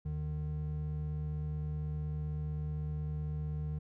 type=tone pair together; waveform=triangle; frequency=75.8 / 151.6 Hz; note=D#2 / D#3; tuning=-45 / -45 cents; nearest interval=octave; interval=1200 cents; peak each=-36 / -34 dBFS; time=0.05-3.79 s; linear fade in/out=10 ms; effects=none